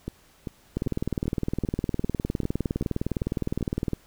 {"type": "two click trains", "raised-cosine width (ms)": 3, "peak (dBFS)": [-13, -18], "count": [63, 10], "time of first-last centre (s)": [[0.77, 3.933], [0.08, 3.609]], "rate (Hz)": [19.6, 2.55], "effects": ["pink hiss -58 dBFS RMS until 4.06 s"]}